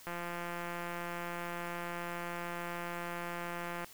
click train, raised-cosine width 0.5 ms, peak -25 dBFS, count 654, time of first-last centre 0.07-3.845 s, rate 173 Hz, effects white hiss -55 dBFS RMS until 3.93 s

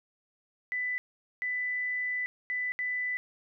sine tone bursts at uneven times, 1993 Hz, B6, 15 cents sharp, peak -29 dBFS, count 4, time 0.72-0.98 / 1.42-2.26 / 2.5-2.72 / 2.79-3.17 s, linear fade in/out 0 ms, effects none

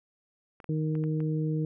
clicks, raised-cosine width 0.5 ms, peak -32 dBFS, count 5, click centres 0.602 / 0.643 / 0.953 / 1.039 / 1.204 s
harmonic tone, 155.56 Hz, D#3, in tune, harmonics 1 / 2 / 3, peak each -27 / -33 / -37 dBFS, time 0.69-1.65 s, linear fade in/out 2 ms
effects none

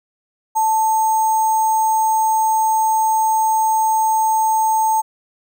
sine tone with sample-and-hold, 880 Hz, A5, in tune, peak -13 dBFS, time 0.55-5.02 s, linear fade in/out 20 ms, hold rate 7350 Hz, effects none

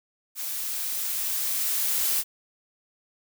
blue noise with level ramp, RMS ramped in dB -32 to -24 dBFS, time 0.35-2.24 s, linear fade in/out 50 ms, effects none

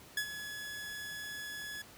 sawtooth tone with ADSR envelope, 1695 Hz, G#6, 35 cents sharp, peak -26 dBFS, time 0.17-1.82 s, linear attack 4 ms, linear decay 75 ms, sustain -11 dB, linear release 4 ms, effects pink hiss -55 dBFS RMS until 1.97 s + high-pass 60 Hz 12 dB/octave

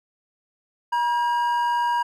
triangle tone pair together, 957 / 1614 Hz, A#5 / G#6, +45 / -50 cents, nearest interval major sixth, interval 905 cents, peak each -18 / -29 dBFS, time 0.92-2.03 s, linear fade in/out 10 ms, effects none

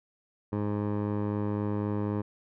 15% pulse tone with low-pass filter, 103.83 Hz, G#2, in tune, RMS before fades -30 dBFS, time 0.52-2.22 s, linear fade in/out 10 ms, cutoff 880 Hz, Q 0.92, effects none

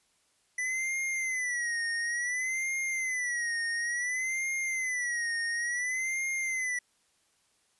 square tone with vibrato, 1982 Hz, B6, 6 cents sharp, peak -30 dBFS, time 0.58-6.79 s, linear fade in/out 5 ms, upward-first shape sine, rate 0.57 Hz, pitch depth 120 cents each way, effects white hiss -70 dBFS RMS until 7.79 s + resampled to 24000 Hz

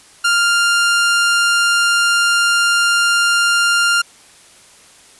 sawtooth tone, 1398 Hz, F6, 1 cent sharp, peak -8 dBFS, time 0.24-4.02 s, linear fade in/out 10 ms, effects white hiss -45 dBFS RMS until 5.19 s + resampled to 24000 Hz

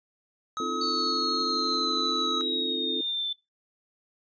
square tone, 1276 Hz, D#6, 43 cents sharp, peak -30 dBFS, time 0.57-2.41 s, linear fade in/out 0 ms
sine chord, F dominant seventh, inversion second, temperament equal with one note detuned, 261.6 / 311.1 / 343.2 / 440 Hz, C4 / Eb4 / F4 / A4, 0 / 0 / -30 / 0 cents, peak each -35 / -39 / -35 / -35 dBFS, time 0.6-3.01 s, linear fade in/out 2 ms
sine exponential sweep, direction down, 4492 to 3520 Hz, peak -27 dBFS, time 0.81-3.33 s, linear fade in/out 5 ms
effects noise-tail reverb RT60 0.2 s tail -20 dB re dry + resampled to 16000 Hz

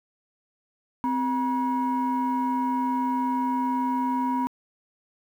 sine tone pair together, 258.7 / 959.9 Hz, C4 / B5, -19 / -50 cents, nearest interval octave + major seventh, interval 2269 cents, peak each -24 dBFS, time 1.04-4.47 s, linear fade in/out 0 ms, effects tanh soft clip ceiling -18 dBFS + 9-bit

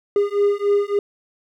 triangle beating tone pair, 404.8 / 408.3 Hz, G#4 / G#4, -44 / -29 cents, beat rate 3.5 Hz, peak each -17 dBFS, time 0.16-0.99 s, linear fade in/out 2 ms, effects none

